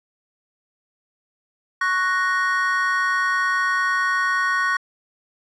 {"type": "chord", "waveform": "triangle", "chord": "F# major", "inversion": "second", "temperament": "equal", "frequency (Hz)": [1108.7, 1480, 1864.7], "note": ["C#6", "F#6", "A#6"], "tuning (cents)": [0, 0, 0], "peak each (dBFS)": -21, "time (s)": [1.81, 4.77], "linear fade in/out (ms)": 5, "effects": ["resampled to 22050 Hz"]}